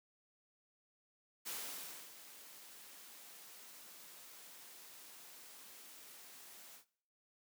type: noise with ADSR envelope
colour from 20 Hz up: white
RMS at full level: -43 dBFS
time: 1.45-6.85 s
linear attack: 25 ms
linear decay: 620 ms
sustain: -13 dB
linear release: 100 ms
effects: noise-tail reverb RT60 0.6 s tail -20 dB re dry + high-pass 200 Hz 12 dB/octave